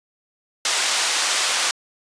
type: band-pass noise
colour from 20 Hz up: white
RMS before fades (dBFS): -21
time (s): 0.65-1.71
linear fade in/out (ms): 2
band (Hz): 680 to 6700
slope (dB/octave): 12
effects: resampled to 22050 Hz